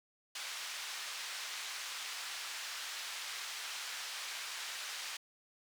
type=band-pass noise; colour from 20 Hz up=white; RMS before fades=-43 dBFS; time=0.35-5.17 s; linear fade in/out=5 ms; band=1100 to 5100 Hz; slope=12 dB/octave; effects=none